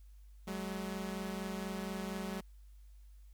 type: tone pair together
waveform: sawtooth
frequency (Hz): 188.09 / 212.3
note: F#3 / G#3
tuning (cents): +29 / +38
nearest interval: major second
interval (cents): 209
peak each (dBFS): -36 / -38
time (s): 0.47-2.41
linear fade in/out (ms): 10
effects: added 50 Hz sine -53 dBFS peak until 3.33 s + white hiss -75 dBFS RMS until 3.33 s